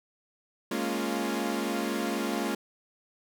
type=chord; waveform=sawtooth; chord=Bb minor seventh; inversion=third; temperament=equal with one note detuned; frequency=207.7 / 231.7 / 277.2 / 349.2 Hz; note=Ab3 / Bb3 / Db4 / F4; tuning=0 / -10 / 0 / 0 cents; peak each=-30 dBFS; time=0.71-2.55 s; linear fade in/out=5 ms; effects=none